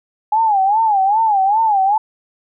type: tone with vibrato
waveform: sine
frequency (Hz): 830.6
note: G#5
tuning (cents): 0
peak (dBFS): -11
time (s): 0.32-1.98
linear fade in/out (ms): 5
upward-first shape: sine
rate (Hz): 2.5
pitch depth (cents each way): 150
effects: none